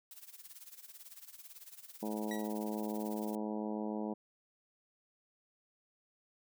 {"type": "noise with tremolo", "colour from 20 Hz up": "blue", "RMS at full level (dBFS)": -50, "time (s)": [0.11, 3.35], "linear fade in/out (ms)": 0, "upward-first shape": "sine", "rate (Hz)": 18, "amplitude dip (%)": 80}
{"type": "harmonic tone", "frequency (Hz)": 106.8, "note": "G#2", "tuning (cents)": 49, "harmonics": [2, 3, 4, 5, 6, 7, 8, 9], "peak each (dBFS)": [-38, -42, -44, -46, -48, -49, -50, -51], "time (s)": [2.02, 4.14], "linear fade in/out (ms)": 10}
{"type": "tone with exponential decay", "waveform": "sawtooth", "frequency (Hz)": 1930, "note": "B6", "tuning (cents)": -40, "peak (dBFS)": -36, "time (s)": [2.31, 2.55], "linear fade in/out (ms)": 2, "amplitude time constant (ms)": 52}
{"effects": []}